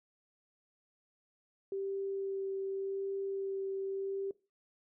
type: tone with vibrato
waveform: sine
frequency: 390 Hz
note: G4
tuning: 9 cents flat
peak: -34 dBFS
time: 1.72-4.31 s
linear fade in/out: 2 ms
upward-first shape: sine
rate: 0.87 Hz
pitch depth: 9 cents each way
effects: noise-tail reverb RT60 0.3 s tail -21 dB re dry